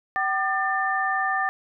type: tone cluster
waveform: sine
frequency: 767 / 1201 / 1788 Hz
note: G5 / D6 / A6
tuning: -38 / +38 / +27 cents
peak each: -26 / -27 / -25 dBFS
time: 0.16-1.49 s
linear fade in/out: 0 ms
effects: none